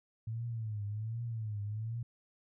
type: tone with vibrato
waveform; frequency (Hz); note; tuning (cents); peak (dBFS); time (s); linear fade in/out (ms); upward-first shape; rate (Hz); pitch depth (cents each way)
sine; 109.9; A2; -2; -35; 0.27-2.03; 5; triangle; 1.3; 140
effects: none